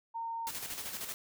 sine tone, 917 Hz, A#5, 29 cents flat, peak -35 dBFS, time 0.14-0.5 s, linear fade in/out 20 ms
white noise with tremolo, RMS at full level -39 dBFS, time 0.47-1.14 s, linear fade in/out 0 ms, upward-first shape square, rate 13 Hz, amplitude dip 45%
effects none

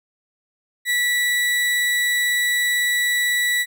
35% pulse tone, 1953 Hz, B6, 20 cents flat, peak -16 dBFS, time 0.85-3.66 s, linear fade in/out 50 ms, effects none

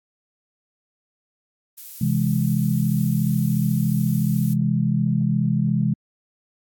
violet noise, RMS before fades -37 dBFS, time 1.77-4.54 s, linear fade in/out 10 ms
sine chord, C augmented, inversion none, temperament equal, 130.81 / 164.81 / 207.7 Hz, C3 / E3 / G#3, 0 / 0 / 0 cents, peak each -22 dBFS, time 2.01-5.94 s, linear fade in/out 5 ms
effects AAC 64 kbps

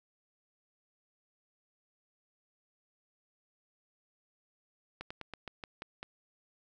slowing click train, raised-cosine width 0.3 ms, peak -25 dBFS, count 8, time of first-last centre 5.01-6.029 s, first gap 95 ms, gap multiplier 1.14, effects none

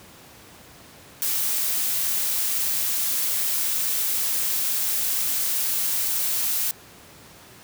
blue noise, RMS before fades -24 dBFS, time 1.22-6.71 s, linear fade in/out 0 ms, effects pink hiss -47 dBFS RMS until 7.63 s + high-pass 80 Hz 12 dB/octave

